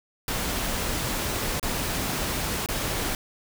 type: noise with dropouts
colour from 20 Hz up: pink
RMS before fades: -28 dBFS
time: 0.28-3.15 s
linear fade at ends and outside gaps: 1 ms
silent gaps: 1.597-1.628 / 2.661-2.687 s
effects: none